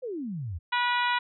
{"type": "exponential sweep", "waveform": "sine", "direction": "down", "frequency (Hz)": [540, 75.9], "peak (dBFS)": -31, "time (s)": [0.02, 0.59], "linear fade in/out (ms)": 20}
{"type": "harmonic tone", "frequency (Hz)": 486.7, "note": "B4", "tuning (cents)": -25, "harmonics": [2, 3, 4, 5, 6, 7, 8], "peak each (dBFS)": [-26, -30, -32, -34, -36, -37, -38], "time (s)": [0.72, 1.19], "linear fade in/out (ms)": 10}
{"effects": []}